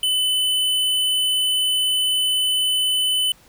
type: tone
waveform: square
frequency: 3014 Hz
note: F#7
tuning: 31 cents sharp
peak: -18 dBFS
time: 0.03-3.32 s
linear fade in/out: 2 ms
effects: pink hiss -52 dBFS RMS until 3.48 s